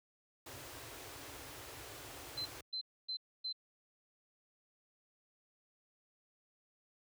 pink band-stop noise, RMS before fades -49 dBFS, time 0.46-2.61 s, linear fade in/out 5 ms, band 140 to 260 Hz, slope 96 dB/octave
sine tone bursts, 4079 Hz, C8, 45 cents flat, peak -37 dBFS, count 4, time 2.37-3.528 s, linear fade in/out 10 ms, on 87 ms, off 270 ms
effects high-pass 80 Hz 12 dB/octave

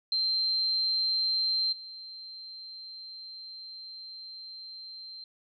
sine tone with level steps, 4136 Hz, C8, 21 cents flat, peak -25 / -41 dBFS, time 0.12-5.24 s, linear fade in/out 2 ms, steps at 1.72 s, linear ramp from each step 10 ms, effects none

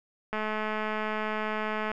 click train, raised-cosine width 0.5 ms, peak -17 dBFS, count 342, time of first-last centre 0.33-1.916 s, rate 215 Hz, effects none

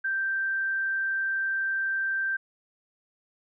sine tone, 1568 Hz, G6, in tune, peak -25 dBFS, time 0.04-2.37 s, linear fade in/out 10 ms, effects none

